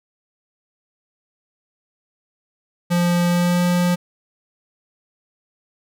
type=tone with pitch glide; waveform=square; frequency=174.6 to 176.73 Hz; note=F3 to F3; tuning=0 to +21 cents; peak=-16 dBFS; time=2.9-3.96 s; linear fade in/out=20 ms; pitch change=+21 cents; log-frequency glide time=3.28-3.63 s; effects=none